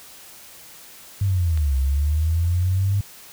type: linear two-way sweep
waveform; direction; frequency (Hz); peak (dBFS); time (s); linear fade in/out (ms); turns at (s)
sine; down then up; 101.6 to 65.41 to 101.6; -17; 1.21-3.01; 5; 1.77
type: click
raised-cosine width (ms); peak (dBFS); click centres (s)
0.2; -21; 1.575
effects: white hiss -44 dBFS RMS until 3.32 s